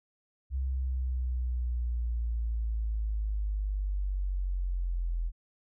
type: linear sweep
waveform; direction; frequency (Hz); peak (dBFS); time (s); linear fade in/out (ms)
sine; down; 66.4 to 41.7; -28; 0.5-5.32; 50
effects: none